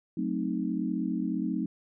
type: chord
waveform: sine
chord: F# diminished seventh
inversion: none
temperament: equal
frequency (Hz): 185 / 220 / 261.6 / 311.1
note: F#3 / A3 / C4 / Eb4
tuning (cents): 0 / 0 / 0 / 0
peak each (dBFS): -33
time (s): 0.17-1.66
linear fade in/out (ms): 5
effects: none